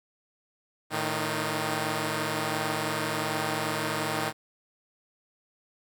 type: tone cluster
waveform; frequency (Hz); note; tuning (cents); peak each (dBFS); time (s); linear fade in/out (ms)
5% pulse; 111.6 / 156 / 305.9; A2 / D#3 / D#4; +25 / +5 / -29; -21 / -19 / -24; 0.9-4.33; 50
effects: none